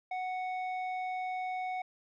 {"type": "tone with low-pass filter", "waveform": "square", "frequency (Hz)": 740, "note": "F#5", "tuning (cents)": 0, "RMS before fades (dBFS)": -36, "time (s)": [0.11, 1.82], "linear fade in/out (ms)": 5, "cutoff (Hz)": 1900, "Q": 1.6, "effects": []}